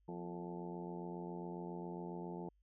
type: harmonic tone with a mistuned harmonic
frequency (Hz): 87.31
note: F2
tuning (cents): 0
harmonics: 2 / 3 / 4 / 5 / 6 / 7 / 8 / 9 / 10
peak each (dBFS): -46 / -54 / -48 / -51 / -60 / -59 / -57 / -57 / -53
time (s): 0.08-2.49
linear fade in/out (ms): 5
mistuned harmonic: 3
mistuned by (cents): -68
effects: added 50 Hz sine -70 dBFS peak until 2.62 s